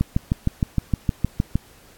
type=click train; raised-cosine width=5 ms; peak=-6 dBFS; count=11; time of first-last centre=0.01-1.556 s; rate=6.47 Hz; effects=pink hiss -51 dBFS RMS until 1.97 s + AAC 64 kbps